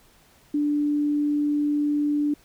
sine tone, 293.7 Hz, D4, in tune, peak -20 dBFS, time 0.54-2.34 s, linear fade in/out 5 ms, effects pink hiss -57 dBFS RMS until 2.44 s

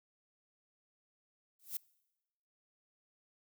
violet noise with exponential growth, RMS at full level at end -34 dBFS, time 1.59-1.77 s, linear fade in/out 5 ms, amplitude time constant 38 ms, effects noise-tail reverb RT60 1.0 s tail -24 dB re dry

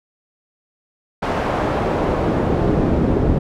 brown noise with band-pass filter sweep, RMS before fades -18 dBFS, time 1.22-3.39 s, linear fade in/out 10 ms, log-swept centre 1000 to 260 Hz, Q 0.77, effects none

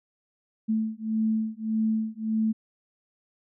sine beating tone pair, 219 / 220.7 Hz, A3 / A3, -8 / +5 cents, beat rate 1.7 Hz, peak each -27 dBFS, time 0.68-2.53 s, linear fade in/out 20 ms, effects none

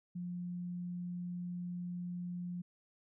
sine tone, 176.9 Hz, F3, 23 cents sharp, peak -38 dBFS, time 0.15-2.62 s, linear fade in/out 10 ms, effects none

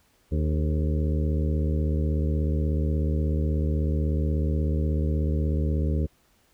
harmonic tone with a mistuned harmonic, 76.4 Hz, D#2, 31 cents flat, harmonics 1 / 2 / 3 / 4 / 5 / 6 / 7, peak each -23 / -29 / -33 / -35 / -37 / -39 / -40 dBFS, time 0.31-6.07 s, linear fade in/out 20 ms, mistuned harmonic 5, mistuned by +70 cents, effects pink hiss -64 dBFS RMS until 6.53 s

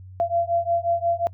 sine beating tone pair, 680 / 685.6 Hz, F5 / F5, -46 / -32 cents, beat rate 5.6 Hz, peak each -23 dBFS, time 0.2-1.27 s, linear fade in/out 0 ms, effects noise-tail reverb RT60 0.1 s tail -25 dB re dry + added 93 Hz sine -39 dBFS peak until 1.33 s

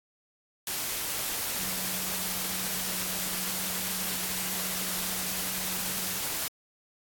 sine tone in noise, 185 Hz, F#3, in tune, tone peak -43 dBFS, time 1.59-6.21 s, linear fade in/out 2 ms, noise white, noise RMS -32 dBFS, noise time 0.67-6.48 s, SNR -14 dB, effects AAC 64 kbps

